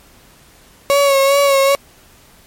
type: tone with vibrato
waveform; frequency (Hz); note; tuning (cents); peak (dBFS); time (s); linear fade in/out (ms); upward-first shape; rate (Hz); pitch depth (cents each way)
35% pulse; 554.4; C#5; 0; -8; 0.9-1.75; 0; sine; 2.5; 36
effects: pink hiss -47 dBFS RMS until 2.46 s + MP3 64 kbps